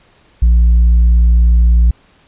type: tone with tanh clipping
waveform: sine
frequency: 58.27 Hz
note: A#1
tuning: in tune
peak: -6 dBFS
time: 0.42-1.91 s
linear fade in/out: 5 ms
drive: 2 dB
effects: pink hiss -50 dBFS RMS until 2.27 s + resampled to 8000 Hz